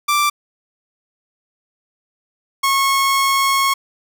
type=tone pair in turn; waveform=sawtooth; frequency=1174.7 / 1093.1 Hz; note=D6 / C#6; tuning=0 / -25 cents; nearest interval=minor second; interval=125 cents; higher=first; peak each=-10 dBFS; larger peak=neither; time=0.08-0.3 / 2.63-3.74 s; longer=second; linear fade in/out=10 ms; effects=none